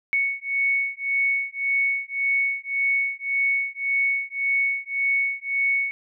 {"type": "beating tone pair", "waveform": "sine", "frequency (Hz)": [2217, 2218.8], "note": ["C#7", "C#7"], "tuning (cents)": [0, 1], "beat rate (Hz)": 1.8, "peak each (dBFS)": -24, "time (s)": [0.13, 5.91], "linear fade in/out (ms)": 0, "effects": []}